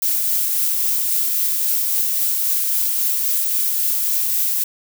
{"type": "noise with tremolo", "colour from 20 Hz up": "violet", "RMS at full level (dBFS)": -18, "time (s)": [0.02, 4.64], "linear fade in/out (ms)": 5, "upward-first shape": "triangle", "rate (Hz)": 3.7, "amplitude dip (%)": 25, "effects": []}